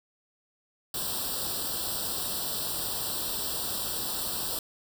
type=noise with comb filter; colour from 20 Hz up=white; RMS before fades=-32 dBFS; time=0.94-4.59 s; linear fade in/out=2 ms; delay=0.23 ms; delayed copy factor=+1; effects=none